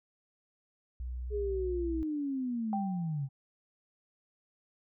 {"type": "tone", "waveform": "sine", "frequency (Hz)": 61.74, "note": "B1", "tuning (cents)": 0, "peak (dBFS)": -35, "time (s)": [1, 2.03], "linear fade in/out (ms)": 0}
{"type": "linear sweep", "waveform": "sine", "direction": "down", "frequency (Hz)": [420.6, 130.81], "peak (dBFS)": -31, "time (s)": [1.3, 3.29], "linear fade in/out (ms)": 50}
{"type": "tone with exponential decay", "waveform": "sine", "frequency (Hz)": 784, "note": "G5", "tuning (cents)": 0, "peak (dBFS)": -30, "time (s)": [2.73, 3.29], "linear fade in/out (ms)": 1, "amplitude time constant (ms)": 120}
{"effects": []}